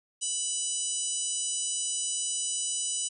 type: harmonic tone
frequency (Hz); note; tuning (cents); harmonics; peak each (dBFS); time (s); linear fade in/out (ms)
987.8; B5; 0; 3 / 4 / 5 / 6 / 7 / 8 / 9; -37 / -44 / -45 / -37 / -36 / -35 / -33; 0.21-3.09; 20
effects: none